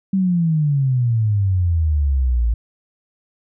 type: exponential sweep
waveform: sine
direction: down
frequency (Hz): 196 to 55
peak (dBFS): -14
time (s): 0.13-2.54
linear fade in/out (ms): 5
effects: none